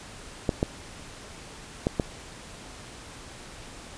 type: clicks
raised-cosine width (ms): 2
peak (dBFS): -9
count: 4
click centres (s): 0.492 / 0.629 / 1.869 / 1.998
effects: pink hiss -44 dBFS RMS until 3.97 s + resampled to 22050 Hz